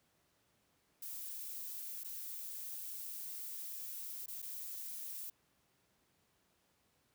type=noise with dropouts; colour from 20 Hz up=violet; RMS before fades=-45 dBFS; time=1.02-5.3 s; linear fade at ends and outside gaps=5 ms; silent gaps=2.036-2.045 / 4.261-4.28 / 4.42-4.425 s; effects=pink hiss -75 dBFS RMS until 7.14 s + high-pass 80 Hz 12 dB/octave